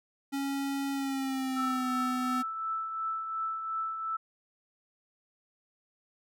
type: tone with pitch glide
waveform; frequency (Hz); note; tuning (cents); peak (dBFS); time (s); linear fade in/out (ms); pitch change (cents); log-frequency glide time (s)
square; 276.4 to 252; C#4 to B3; -5 to +35; -31; 0.32-2.43; 20; -160; 0.92-1.91
type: tone with tremolo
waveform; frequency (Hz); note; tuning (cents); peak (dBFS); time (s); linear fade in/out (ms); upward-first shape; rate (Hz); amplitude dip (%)
sine; 1318.5; E6; 0; -29; 1.56-4.17; 10; triangle; 2.8; 50
effects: none